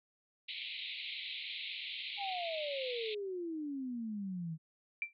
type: band-pass noise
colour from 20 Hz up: white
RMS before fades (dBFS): -43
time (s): 0.48-3.15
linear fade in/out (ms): 10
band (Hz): 2100 to 4100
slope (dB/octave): 96
type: exponential sweep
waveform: sine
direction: down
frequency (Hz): 824 to 155.56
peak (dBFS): -37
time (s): 2.17-4.58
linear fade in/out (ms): 50
type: tone with exponential decay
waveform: sine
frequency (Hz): 2349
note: D7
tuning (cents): 0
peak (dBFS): -30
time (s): 5.02-5.13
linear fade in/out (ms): 1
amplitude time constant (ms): 23
effects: none